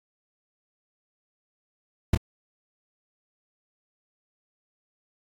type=noise with echo; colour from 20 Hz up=brown; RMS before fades=-18 dBFS; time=2.13-2.15 s; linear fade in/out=5 ms; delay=25 ms; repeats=1; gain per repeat=-6 dB; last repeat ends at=2.175 s; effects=AAC 48 kbps